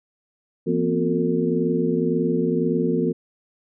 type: tone cluster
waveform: sine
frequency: 169.3 / 235.7 / 257.6 / 361.4 / 451.2 Hz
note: E3 / A#3 / C4 / F#4 / A4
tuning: +46 / +19 / -27 / -41 / +44 cents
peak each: -25 dBFS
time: 0.66-3.13 s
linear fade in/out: 20 ms
effects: none